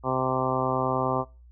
harmonic tone, 129.9 Hz, C3, 12 cents flat, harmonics 1 / 2 / 3 / 4 / 5 / 6 / 7 / 8 / 9, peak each -32 / -32 / -32 / -32 / -32 / -32 / -32 / -32 / -32 dBFS, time 0.03-1.25 s, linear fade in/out 50 ms, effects noise-tail reverb RT60 0.3 s tail -21 dB re dry + added 60 Hz sine -48 dBFS peak until 1.51 s

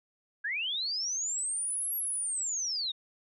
sine linear two-way sweep, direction up then down, 1568 to 11540 to 3621 Hz, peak -30 dBFS, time 0.44-2.92 s, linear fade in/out 10 ms, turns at 1.96 s, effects none

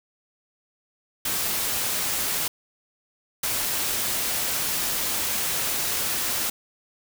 white noise bursts at uneven times, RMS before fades -26 dBFS, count 2, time 1.25-2.48 / 3.43-6.5 s, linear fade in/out 5 ms, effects none

